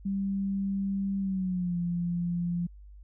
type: tone with pitch glide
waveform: sine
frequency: 196 to 173.61 Hz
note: G3 to F3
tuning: 0 to -10 cents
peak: -27 dBFS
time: 0.05-2.67 s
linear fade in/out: 10 ms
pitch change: -210 cents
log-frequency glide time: 1.19-1.77 s
effects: added 50 Hz sine -46 dBFS peak until 3.03 s